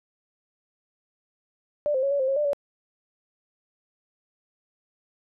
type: tone with pitch steps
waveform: sine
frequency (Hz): 590 / 522 / 553 / 567 / 524 / 543 / 594 / 570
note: D5 / C5 / C#5 / C#5 / C5 / C#5 / D5 / C#5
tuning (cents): +8 / -4 / -4 / +39 / +2 / -36 / +20 / +48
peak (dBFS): -21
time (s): 1.86-2.532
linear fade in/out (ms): 0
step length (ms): 84
effects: none